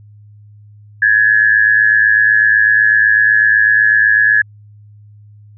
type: tone with amplitude modulation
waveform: sine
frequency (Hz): 1694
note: G#6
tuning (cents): +34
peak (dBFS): -4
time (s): 1.02-4.42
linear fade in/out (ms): 5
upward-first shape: sine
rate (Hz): 108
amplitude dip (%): 75
effects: added 104 Hz sine -38 dBFS peak until 5.57 s